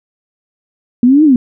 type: exponential two-way sweep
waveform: sine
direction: up then down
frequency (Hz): 235.1 to 319.6 to 235.1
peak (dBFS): -4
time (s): 1.03-1.36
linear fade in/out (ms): 2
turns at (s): 1.24
effects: none